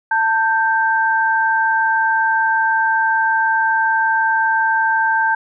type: tone pair together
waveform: sine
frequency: 893.4 / 1568 Hz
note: A5 / G6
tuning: +26 / 0 cents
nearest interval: minor seventh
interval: 974 cents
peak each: -16 dBFS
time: 0.11-5.35 s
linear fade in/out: 5 ms
effects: none